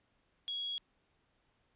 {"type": "tone", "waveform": "sine", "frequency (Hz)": 3322, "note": "G#7", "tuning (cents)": 0, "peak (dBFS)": -35, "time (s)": [0.48, 0.78], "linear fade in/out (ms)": 0, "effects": ["pink hiss -75 dBFS RMS until 1.75 s", "resampled to 8000 Hz"]}